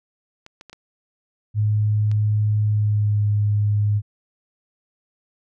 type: clicks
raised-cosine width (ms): 0.2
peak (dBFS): -24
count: 5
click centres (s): 0.464 / 0.611 / 0.697 / 0.73 / 2.115
type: tone with pitch glide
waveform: sine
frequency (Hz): 105.9 to 104.02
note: G#2 to G#2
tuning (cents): +34 to +3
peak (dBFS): -16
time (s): 1.54-4.02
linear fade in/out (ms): 50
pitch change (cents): -31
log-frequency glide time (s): 2.65-3.22
effects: none